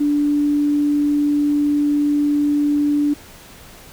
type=tone; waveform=sine; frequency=292 Hz; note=D4; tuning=10 cents flat; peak=-14 dBFS; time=0-3.14 s; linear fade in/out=10 ms; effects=pink hiss -42 dBFS RMS until 3.92 s